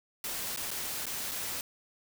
white noise with dropouts, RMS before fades -36 dBFS, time 0.24-1.61 s, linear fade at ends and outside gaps 1 ms, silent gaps 0.562-0.573 / 0.706-0.713 / 1.057-1.066 / 1.313-1.317 s, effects none

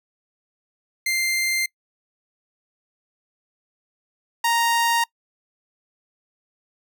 sawtooth tone pair in turn, 2093 / 932.3 Hz, C7 / A#5, 0 / 0 cents, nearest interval octave + major second, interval 1400 cents, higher first, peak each -17 / -14 dBFS, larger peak second, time 1.06-1.66 / 4.44-5.04 s, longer neither, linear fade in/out 5 ms, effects noise-tail reverb RT60 0.1 s tail -25 dB re dry

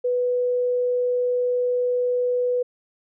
sine tone, 493.9 Hz, B4, in tune, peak -19 dBFS, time 0.04-2.63 s, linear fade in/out 10 ms, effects none

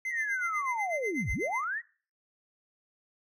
triangle tone with tremolo, 2068 Hz, C7, 21 cents flat, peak -28 dBFS, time 0.05-1.64 s, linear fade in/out 2 ms, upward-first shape sine, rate 8.1 Hz, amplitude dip 85%
sine linear two-way sweep, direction down then up, 1965 to 38.12 to 1965 Hz, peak -30 dBFS, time 0.09-1.82 s, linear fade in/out 50 ms, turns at 1.32 s
effects noise-tail reverb RT60 0.4 s tail -21 dB re dry

